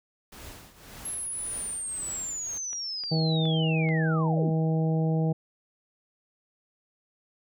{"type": "noise with tremolo", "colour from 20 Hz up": "pink", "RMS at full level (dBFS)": -43, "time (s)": [0.32, 2.58], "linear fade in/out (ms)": 5, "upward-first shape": "triangle", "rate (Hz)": 1.8, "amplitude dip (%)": 80}
{"type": "linear sweep", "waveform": "sine", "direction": "down", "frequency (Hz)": [11150, 155.56], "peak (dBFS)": -31, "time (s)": [1.05, 4.51], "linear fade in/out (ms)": 5}
{"type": "clicks", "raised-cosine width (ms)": 0.3, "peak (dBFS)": -30, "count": 4, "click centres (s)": [2.731, 3.037, 3.455, 3.889]}
{"type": "harmonic tone", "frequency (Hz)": 160, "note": "D#3", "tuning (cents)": 49, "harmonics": [1, 2, 3, 4, 5], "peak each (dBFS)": [-23, -34, -33, -37, -39], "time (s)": [3.11, 5.33], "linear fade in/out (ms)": 10}
{"effects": []}